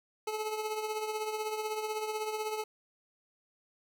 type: tone with tremolo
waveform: 25% pulse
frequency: 431 Hz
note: A4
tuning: 36 cents flat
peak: -27 dBFS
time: 0.27-2.64 s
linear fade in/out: 5 ms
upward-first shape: triangle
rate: 16 Hz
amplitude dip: 60%
effects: none